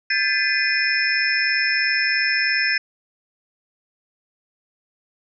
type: tone cluster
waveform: sine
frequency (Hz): 1593 / 1736 / 2031 / 2458 / 5270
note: G6 / A6 / B6 / D#7 / E8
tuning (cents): +27 / -24 / +48 / -22 / -1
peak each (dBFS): -24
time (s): 0.1-2.78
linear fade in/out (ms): 5
effects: none